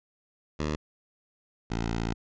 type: tone pair in turn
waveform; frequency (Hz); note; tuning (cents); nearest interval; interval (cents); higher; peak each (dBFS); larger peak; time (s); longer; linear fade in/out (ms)
10% pulse; 75.8 / 56.79; D#2 / A#1; -45 / -45; perfect fourth; 500; first; -20; neither; 0.59-0.76 / 1.7-2.14; second; 10
effects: resampled to 16000 Hz